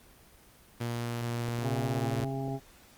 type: tone with pitch glide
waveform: sawtooth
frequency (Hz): 118.5 to 115.19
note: A#2 to A#2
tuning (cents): +29 to -20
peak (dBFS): -27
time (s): 0.8-2.25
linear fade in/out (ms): 10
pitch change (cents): -49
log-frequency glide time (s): 1.99-2.07
type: clicks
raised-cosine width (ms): 2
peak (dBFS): -28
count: 6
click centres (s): 1.485 / 1.588 / 1.97 / 2.044 / 2.199 / 2.481
type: harmonic tone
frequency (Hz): 135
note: C#3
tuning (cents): -45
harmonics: 1 / 2 / 3 / 5 / 6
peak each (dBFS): -34 / -37 / -39 / -41 / -42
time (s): 1.61-2.6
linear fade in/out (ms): 50
effects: pink hiss -57 dBFS RMS until 2.97 s + Opus 24 kbps